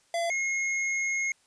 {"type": "tone pair in turn", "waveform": "square", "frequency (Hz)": [679, 2156], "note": ["F5", "C#7"], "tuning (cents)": [-49, -49], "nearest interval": "octave + minor sixth", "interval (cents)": 2000, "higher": "second", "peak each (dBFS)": -27, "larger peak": "neither", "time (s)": [[0.14, 0.3], [0.3, 1.32]], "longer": "second", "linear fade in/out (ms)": 2, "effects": ["white hiss -65 dBFS RMS until 1.46 s", "resampled to 22050 Hz"]}